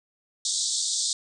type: band-pass noise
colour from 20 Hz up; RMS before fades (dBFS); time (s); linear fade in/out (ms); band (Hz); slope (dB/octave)
white; -27; 0.45-1.13; 2; 3500 to 8600; 96
effects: none